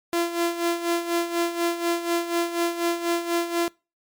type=tone with tremolo; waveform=sawtooth; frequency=341.4 Hz; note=F4; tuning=39 cents flat; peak=-16 dBFS; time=0.13-3.68 s; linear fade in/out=0 ms; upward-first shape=sine; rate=4.1 Hz; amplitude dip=70%; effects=noise-tail reverb RT60 0.3 s tail -25 dB re dry + MP3 96 kbps